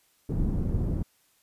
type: low-pass noise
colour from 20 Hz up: pink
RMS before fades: -27 dBFS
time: 0.29-1.03 s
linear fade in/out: 5 ms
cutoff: 240 Hz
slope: 12 dB/octave
effects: white hiss -66 dBFS RMS until 1.42 s + resampled to 32000 Hz